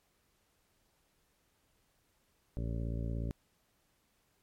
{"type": "harmonic tone", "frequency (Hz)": 56.9, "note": "A#1", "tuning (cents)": -41, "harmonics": [1, 2, 3, 4, 5, 6, 7, 8, 9, 10], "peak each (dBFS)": [-36, -38, -43, -46, -47, -57, -51, -55, -59, -52], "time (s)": [2.57, 3.31], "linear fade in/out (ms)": 0, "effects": ["pink hiss -74 dBFS RMS until 4.42 s", "MP3 64 kbps"]}